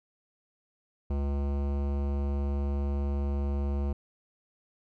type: tone with hard clipping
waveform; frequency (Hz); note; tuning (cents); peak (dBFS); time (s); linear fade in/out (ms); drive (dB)
sine; 70.4; C#2; +27; -29; 1.1-3.93; 5; 18
effects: none

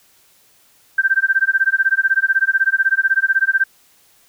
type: tone with tremolo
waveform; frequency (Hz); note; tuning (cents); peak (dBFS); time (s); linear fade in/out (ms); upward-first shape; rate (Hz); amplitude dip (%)
sine; 1568; G6; 0; -9; 0.98-3.64; 5; sine; 16; 100
effects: white hiss -54 dBFS RMS until 4.28 s

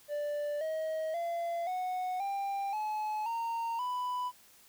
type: tone with pitch steps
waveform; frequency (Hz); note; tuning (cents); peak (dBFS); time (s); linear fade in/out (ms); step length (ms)
triangle; 587.3 / 633.1 / 682.5 / 735.7 / 793.1 / 854.9 / 921.6 / 993.4; D5 / D#5 / F5 / F#5 / G5 / G#5 / A#5 / B5; 0 / +30 / -40 / -10 / +20 / +50 / -20 / +10; -30; 0.08-4.32; 50; 530
effects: white hiss -60 dBFS RMS until 4.68 s

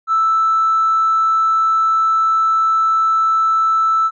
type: tone with tanh clipping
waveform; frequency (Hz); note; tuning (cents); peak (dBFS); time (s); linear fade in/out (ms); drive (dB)
triangle; 1318.5; E6; 0; -11; 0.07-4.11; 50; 1
effects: resampled to 16000 Hz

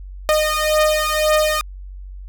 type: beating tone pair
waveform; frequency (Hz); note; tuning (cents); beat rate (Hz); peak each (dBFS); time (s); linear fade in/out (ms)
sawtooth; 613 / 614.9; D#5 / D#5; -26 / -21; 1.9; -14; 0.29-1.61; 0
effects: added 47 Hz sine -31 dBFS peak until 2.28 s

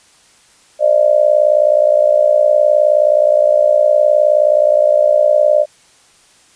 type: tone with amplitude modulation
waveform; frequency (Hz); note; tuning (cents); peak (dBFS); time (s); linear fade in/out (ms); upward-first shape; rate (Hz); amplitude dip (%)
sine; 601; D5; +40; -4; 0.79-5.66; 50; sine; 59.3; 85
effects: white hiss -49 dBFS RMS until 6.55 s + resampled to 22050 Hz

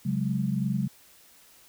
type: chord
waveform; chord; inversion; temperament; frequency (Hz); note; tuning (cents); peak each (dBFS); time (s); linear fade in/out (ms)
sine; C# suspended fourth; none; equal with one note detuned; 136.13 / 185 / 207.7; C#3 / F#3 / G#3; -31 / 0 / 0; -29; 0.05-0.88; 10
effects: white hiss -56 dBFS RMS until 1.68 s

